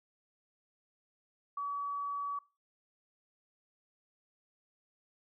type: tone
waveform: sine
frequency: 1139 Hz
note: C#6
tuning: 47 cents sharp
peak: -34 dBFS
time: 1.57-2.39 s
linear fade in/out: 5 ms
effects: noise-tail reverb RT60 0.3 s tail -20 dB re dry